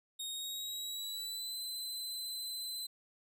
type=tone with pitch glide; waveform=sawtooth; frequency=3729 to 4043 Hz; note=A#7 to B7; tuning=0 to +40 cents; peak=-36 dBFS; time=0.19-2.87 s; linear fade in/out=10 ms; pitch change=+140 cents; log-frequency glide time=0.31-1.57 s; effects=none